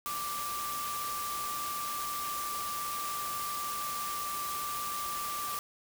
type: tone in noise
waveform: sine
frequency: 1174.7 Hz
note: D6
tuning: in tune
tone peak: -35 dBFS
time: 0.06-5.59 s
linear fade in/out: 0 ms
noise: white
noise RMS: -39 dBFS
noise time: 0.06-5.59 s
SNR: +1 dB
effects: none